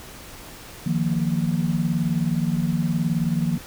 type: chord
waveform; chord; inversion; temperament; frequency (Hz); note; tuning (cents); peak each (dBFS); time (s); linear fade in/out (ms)
sine; Eb suspended second; none; equal; 155.56 / 174.61 / 233.1; Eb3 / F3 / Bb3; 0 / 0 / 0; -24 / -23 / -26; 0.86-3.58; 5
effects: pink hiss -41 dBFS RMS until 3.66 s